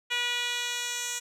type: tone with band-pass filter sweep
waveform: 10% pulse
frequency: 484.7 Hz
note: B4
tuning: 32 cents flat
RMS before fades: -31 dBFS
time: 0.1-1.2 s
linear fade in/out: 20 ms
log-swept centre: 3000 to 6400 Hz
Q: 1.6
effects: none